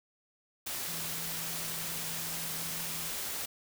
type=tone in noise; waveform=sine; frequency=164.81 Hz; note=E3; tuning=in tune; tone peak=-47 dBFS; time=0.87-3.1 s; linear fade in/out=10 ms; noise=white; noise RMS=-37 dBFS; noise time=0.66-3.46 s; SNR=-13 dB; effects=none